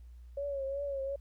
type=tone with vibrato; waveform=sine; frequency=554.4 Hz; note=C#5; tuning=in tune; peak=-33 dBFS; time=0.37-1.16 s; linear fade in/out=5 ms; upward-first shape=triangle; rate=2.7 Hz; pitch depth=62 cents each way; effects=added 60 Hz sine -48 dBFS peak until 1.2 s + pink hiss -75 dBFS RMS until 1.2 s